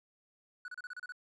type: tone bursts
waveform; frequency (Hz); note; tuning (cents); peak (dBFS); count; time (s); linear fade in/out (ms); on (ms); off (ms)
triangle; 1476; F#6; -5; -39; 8; 0.65-1.122; 2; 31; 32
effects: resampled to 24000 Hz + 13-bit